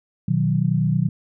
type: chord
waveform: sine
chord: B major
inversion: none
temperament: equal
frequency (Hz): 123.47 / 155.56 / 185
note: B2 / D#3 / F#3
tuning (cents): 0 / 0 / 0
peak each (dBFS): -22 / -20 / -22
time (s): 0.28-1.09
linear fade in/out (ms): 5
effects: none

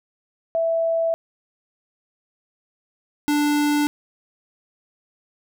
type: tone pair in turn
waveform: sine / square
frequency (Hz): 660 / 294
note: E5 / D4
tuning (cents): +2 / +2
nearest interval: octave + major second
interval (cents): 1400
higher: first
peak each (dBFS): -18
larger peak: neither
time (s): 0.55-1.14 / 3.28-3.87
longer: neither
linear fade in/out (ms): 0
effects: none

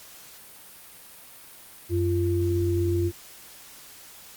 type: tone pair together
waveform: sine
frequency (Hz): 92.5 / 344.8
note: F#2 / F4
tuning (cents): 0 / -22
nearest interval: octave + major seventh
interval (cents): 2278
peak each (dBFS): -24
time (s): 1.89-3.12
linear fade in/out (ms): 50
effects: white hiss -47 dBFS RMS until 4.36 s + Opus 48 kbps

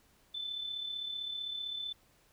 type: tone with amplitude modulation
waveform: sine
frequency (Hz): 3520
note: A7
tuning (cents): 0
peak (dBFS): -34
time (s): 0.34-1.93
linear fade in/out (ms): 10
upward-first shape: sine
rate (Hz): 35.6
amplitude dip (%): 50
effects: pink hiss -67 dBFS RMS until 2.32 s

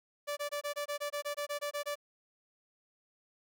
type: tone bursts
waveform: sawtooth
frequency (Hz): 582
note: D5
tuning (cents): -16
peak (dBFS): -30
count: 14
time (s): 0.27-1.956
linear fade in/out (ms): 20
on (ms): 100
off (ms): 22
effects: none

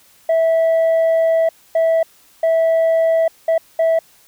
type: tone bursts at uneven times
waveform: sine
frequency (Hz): 654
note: E5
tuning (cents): -14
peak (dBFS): -9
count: 5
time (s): 0.29-1.49 / 1.75-2.03 / 2.43-3.28 / 3.48-3.58 / 3.79-3.99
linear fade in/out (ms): 5
effects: tanh soft clip ceiling -11 dBFS + white hiss -51 dBFS RMS until 4.27 s

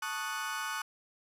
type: chord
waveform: 35% pulse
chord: D# half-diminished seventh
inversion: second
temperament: equal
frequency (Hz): 880 / 1108.7 / 1244.5 / 1480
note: A5 / C#6 / D#6 / F#6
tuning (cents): 0 / 0 / 0 / 0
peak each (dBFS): -40 / -39 / -39 / -36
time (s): 0.02-0.82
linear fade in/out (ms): 5
effects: resampled to 32000 Hz

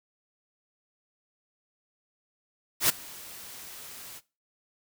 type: noise with ADSR envelope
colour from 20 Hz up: white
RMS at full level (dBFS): -20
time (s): 2.8-4.21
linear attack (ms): 93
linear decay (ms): 12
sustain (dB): -24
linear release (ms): 42
effects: noise-tail reverb RT60 0.3 s tail -20 dB re dry

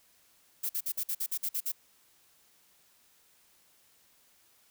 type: noise bursts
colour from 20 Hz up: violet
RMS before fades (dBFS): -32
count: 10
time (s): 0.63-1.72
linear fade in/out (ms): 10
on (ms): 64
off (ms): 50
effects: white hiss -65 dBFS RMS until 4.7 s

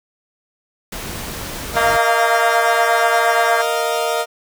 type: noise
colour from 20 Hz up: pink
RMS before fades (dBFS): -28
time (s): 0.92-1.97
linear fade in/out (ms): 5
type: chord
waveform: 30% pulse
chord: Bb suspended fourth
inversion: none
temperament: equal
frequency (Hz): 466.2 / 622.3 / 698.5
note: Bb4 / Eb5 / F5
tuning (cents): 0 / 0 / 0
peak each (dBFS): -19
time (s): 1.73-4.26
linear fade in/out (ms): 50
type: harmonic tone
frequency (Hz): 230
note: A#3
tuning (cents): -23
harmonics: 3 / 4 / 5 / 6 / 7 / 8 / 9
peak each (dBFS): -18 / -25 / -22 / -30 / -20 / -30 / -28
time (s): 1.76-3.62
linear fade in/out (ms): 10
effects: none

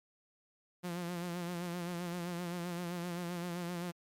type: tone with vibrato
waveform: sawtooth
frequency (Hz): 174.61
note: F3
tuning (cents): 0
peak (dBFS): -33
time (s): 0.83-3.92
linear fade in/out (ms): 20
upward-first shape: sine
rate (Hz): 7.7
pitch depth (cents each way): 50
effects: MP3 96 kbps

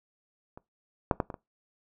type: clicks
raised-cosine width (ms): 1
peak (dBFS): -30 / -8 / -12 / -23 / -26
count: 5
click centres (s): 0.575 / 1.112 / 1.202 / 1.302 / 1.342
effects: noise-tail reverb RT60 0.2 s tail -21 dB re dry

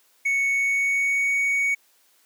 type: tone with pitch glide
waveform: triangle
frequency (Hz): 2217 to 2236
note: C#7 to C#7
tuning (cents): 0 to +14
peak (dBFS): -18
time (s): 0.25-1.75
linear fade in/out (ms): 10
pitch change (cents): +14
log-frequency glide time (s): 0.46-1.34
effects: white hiss -61 dBFS RMS until 2.25 s + high-pass 300 Hz 12 dB/octave

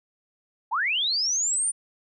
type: linear sweep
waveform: sine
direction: up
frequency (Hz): 784 to 9350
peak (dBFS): -22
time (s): 0.71-1.72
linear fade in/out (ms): 20
effects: none

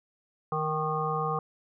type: harmonic tone with a mistuned harmonic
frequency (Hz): 155.56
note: D#3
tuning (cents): 0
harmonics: 1 / 3 / 5 / 7 / 8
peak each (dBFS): -33 / -33 / -33 / -33 / -33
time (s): 0.52-1.39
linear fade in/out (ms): 2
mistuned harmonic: 8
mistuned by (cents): -38
effects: none

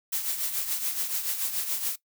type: noise with tremolo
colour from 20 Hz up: blue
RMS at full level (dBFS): -27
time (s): 0.12-1.96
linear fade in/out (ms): 10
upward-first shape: triangle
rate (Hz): 7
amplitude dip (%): 65
effects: noise-tail reverb RT60 0.1 s tail -18 dB re dry

